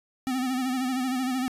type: tone with vibrato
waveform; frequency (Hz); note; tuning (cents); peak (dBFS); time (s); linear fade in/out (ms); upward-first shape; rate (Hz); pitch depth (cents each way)
square; 256.9; C4; -32; -26; 0.27-1.48; 0; sine; 13; 61
effects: resampled to 32000 Hz